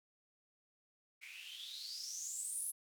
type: noise with band-pass filter sweep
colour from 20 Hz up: blue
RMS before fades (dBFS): -45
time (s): 1.21-2.72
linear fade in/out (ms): 20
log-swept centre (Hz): 2200 to 11000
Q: 9.8
effects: none